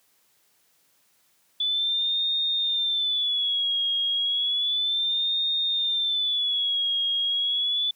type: tone with vibrato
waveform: sine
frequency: 3466 Hz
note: A7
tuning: 27 cents flat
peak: -22 dBFS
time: 1.6-7.91 s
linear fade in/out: 5 ms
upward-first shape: sine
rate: 0.32 Hz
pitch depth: 100 cents each way
effects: white hiss -65 dBFS RMS until 7.95 s + high-pass 100 Hz 12 dB/octave